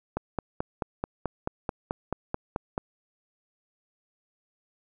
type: click train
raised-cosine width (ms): 1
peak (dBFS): -14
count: 13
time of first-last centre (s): 0.17-2.779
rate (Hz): 4.6
effects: none